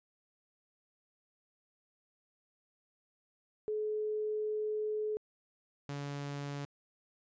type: tone pair in turn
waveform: sine / sawtooth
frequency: 427.2 / 142.56 Hz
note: G#4 / C#3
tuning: +49 / +49 cents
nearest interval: octave + perfect fifth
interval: 1900 cents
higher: first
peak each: -32 / -34 dBFS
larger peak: first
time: 3.68-5.17 / 5.89-6.65 s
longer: first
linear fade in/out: 0 ms
effects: resampled to 16000 Hz